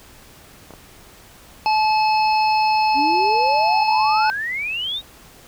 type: clicks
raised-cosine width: 1 ms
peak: -25 dBFS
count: 2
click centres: 0.707 / 0.737 s
type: harmonic tone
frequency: 863 Hz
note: A5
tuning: 34 cents flat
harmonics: 1 / 3 / 5 / 6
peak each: -15 / -25 / -29 / -31 dBFS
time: 1.66-4.3 s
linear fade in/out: 0 ms
type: exponential sweep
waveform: sine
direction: up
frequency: 266.3 to 3835 Hz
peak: -22 dBFS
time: 2.94-5.02 s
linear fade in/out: 50 ms
effects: pink hiss -46 dBFS RMS until 5.47 s